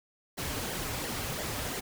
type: noise with flanger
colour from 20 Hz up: pink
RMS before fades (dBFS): -35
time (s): 0.37-1.81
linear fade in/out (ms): 20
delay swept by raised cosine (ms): 0.77 to 5.97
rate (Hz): 2.9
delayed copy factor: -0.6
effects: none